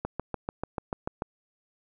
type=click train; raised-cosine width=1 ms; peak=-16 dBFS; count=9; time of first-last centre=0.05-1.221 s; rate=6.83 Hz; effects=none